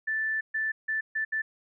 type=tone bursts at uneven times; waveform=sine; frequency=1760 Hz; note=A6; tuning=in tune; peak=-26 dBFS; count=5; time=0.07-0.41 / 0.54-0.72 / 0.88-1.01 / 1.15-1.25 / 1.32-1.42 s; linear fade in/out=10 ms; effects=none